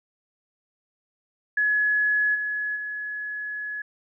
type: tone with level steps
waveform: sine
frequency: 1694 Hz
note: G#6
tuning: 34 cents sharp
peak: -19 / -25 / -29 dBFS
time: 1.57-3.82 s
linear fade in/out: 5 ms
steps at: 2.34 / 2.75 s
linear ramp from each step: 20 ms
effects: none